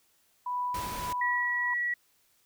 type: tone with tremolo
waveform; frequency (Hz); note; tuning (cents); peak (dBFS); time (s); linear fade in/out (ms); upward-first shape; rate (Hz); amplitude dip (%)
sine; 987.8; B5; 0; -28; 0.46-1.74; 5; sine; 1.6; 60
type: noise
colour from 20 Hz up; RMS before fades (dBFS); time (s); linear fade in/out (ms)
pink; -39; 0.74-1.13; 5
type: tone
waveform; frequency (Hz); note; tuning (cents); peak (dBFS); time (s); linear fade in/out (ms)
sine; 1931; B6; -39; -27; 1.21-1.94; 5
effects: white hiss -68 dBFS RMS until 2.45 s